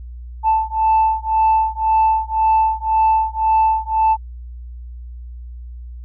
sine beating tone pair, 880 / 881.9 Hz, A5 / A5, 0 / +4 cents, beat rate 1.9 Hz, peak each -15 dBFS, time 0.43-4.17 s, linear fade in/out 50 ms, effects tanh soft clip ceiling -8 dBFS + added 60 Hz sine -30 dBFS peak until 6.04 s

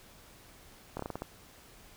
slowing click train, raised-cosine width 1 ms, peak -22 dBFS, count 7, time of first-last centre 0.97-1.221 s, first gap 24 ms, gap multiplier 1.22, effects pink hiss -56 dBFS RMS until 1.96 s

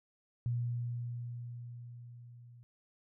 sine tone with level ramp, 120 Hz, B2, 49 cents flat, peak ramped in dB -30 to -53 dBFS, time 0.46-2.63 s, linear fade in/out 0 ms, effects none

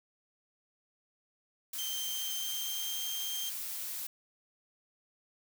blue noise, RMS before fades -39 dBFS, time 1.73-4.07 s, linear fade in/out 5 ms
30% pulse tone with pitch glide, 3136 to 3176 Hz, G7 to G7, 0 to +22 cents, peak -34 dBFS, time 1.78-3.5 s, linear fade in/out 10 ms, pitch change +22 cents, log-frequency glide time 1.99-3.02 s
effects none

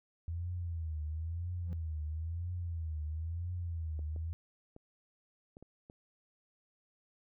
sine tone with vibrato, 82.41 Hz, E2, in tune, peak -35 dBFS, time 0.28-4.33 s, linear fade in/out 0 ms, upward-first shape triangle, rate 1 Hz, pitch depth 150 cents each way
triangle tone with exponential growth, 170.6 Hz, F3, 40 cents flat, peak -36 dBFS, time 1.59-1.73 s, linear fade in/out 0 ms, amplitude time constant 29 ms
clicks, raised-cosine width 2 ms, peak -38 dBFS, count 6, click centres 3.992 / 4.162 / 4.764 / 5.569 / 5.626 / 5.899 s
effects none

